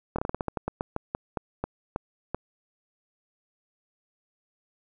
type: slowing click train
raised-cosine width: 1 ms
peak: -14 dBFS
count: 17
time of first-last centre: 0.16-2.346 s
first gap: 25 ms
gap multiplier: 1.2
effects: none